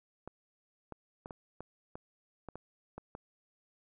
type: clicks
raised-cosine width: 1 ms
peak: -29 dBFS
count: 10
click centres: 0.276 / 0.923 / 1.259 / 1.308 / 1.606 / 1.955 / 2.487 / 2.556 / 2.98 / 3.151 s
effects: none